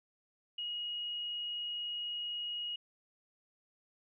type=tone; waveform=sine; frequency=2889 Hz; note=F#7; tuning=42 cents flat; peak=-36 dBFS; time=0.58-2.76 s; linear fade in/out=5 ms; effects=none